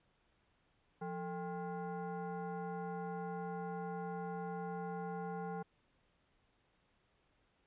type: tone with frequency modulation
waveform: sine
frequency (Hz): 174.61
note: F3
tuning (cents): 0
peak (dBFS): -39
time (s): 1.01-5.63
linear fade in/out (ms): 10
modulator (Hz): 620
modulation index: 1.3
effects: pink hiss -75 dBFS RMS until 7.66 s + resampled to 8000 Hz